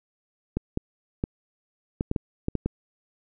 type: clicks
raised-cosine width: 3 ms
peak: -12 dBFS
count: 9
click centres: 0.57 / 0.774 / 1.239 / 2.009 / 2.114 / 2.162 / 2.484 / 2.553 / 2.66 s
effects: none